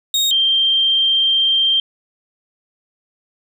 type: tone pair in turn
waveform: 35% pulse / sine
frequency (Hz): 3729 / 3164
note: A#7 / G7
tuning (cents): 0 / +15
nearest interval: minor third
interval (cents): 285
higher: first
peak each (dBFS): -12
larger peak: neither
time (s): 0.14-0.31 / 0.31-1.8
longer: second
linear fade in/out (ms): 2
effects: none